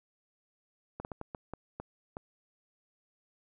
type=slowing click train; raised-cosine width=1 ms; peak=-25 dBFS; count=8; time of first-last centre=1-2.169 s; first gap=49 ms; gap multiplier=1.4; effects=none